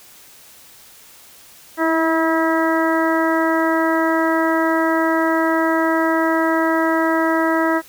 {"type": "harmonic tone with a mistuned harmonic", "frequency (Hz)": 323.1, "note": "E4", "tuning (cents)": -35, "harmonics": [1, 2, 3, 4, 5, 6], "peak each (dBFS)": [-18, -21, -23, -24, -25, -26], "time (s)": [1.77, 7.82], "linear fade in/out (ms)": 50, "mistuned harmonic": 1, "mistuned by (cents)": 20, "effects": ["white hiss -45 dBFS RMS until 7.88 s"]}